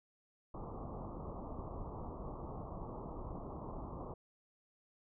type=low-pass noise; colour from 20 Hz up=pink; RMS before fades=-45 dBFS; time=0.54-4.14 s; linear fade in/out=5 ms; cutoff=1200 Hz; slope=96 dB/octave; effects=none